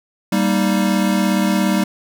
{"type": "chord", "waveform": "square", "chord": "Eb major", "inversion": "first", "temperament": "equal", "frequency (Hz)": [196, 233.1, 311.1], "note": ["G3", "Bb3", "Eb4"], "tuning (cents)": [0, 0, 0], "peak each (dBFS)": [-17, -22, -22], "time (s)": [0.32, 1.84], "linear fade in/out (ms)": 5, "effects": []}